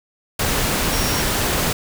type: tone in noise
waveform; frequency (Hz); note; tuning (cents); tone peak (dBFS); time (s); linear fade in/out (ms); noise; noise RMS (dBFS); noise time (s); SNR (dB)
sine; 5588; F8; 0; -28; 0.92-1.22; 5; pink; -20; 0.39-1.73; -11
effects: none